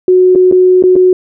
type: tone with dropouts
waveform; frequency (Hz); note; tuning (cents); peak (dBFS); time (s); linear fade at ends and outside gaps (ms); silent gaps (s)
sine; 367.4; F#4; -12; -3; 0.08-1.13; 2; 0.351-0.357 / 0.514-0.523 / 0.825-0.837 / 0.956-0.962
effects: none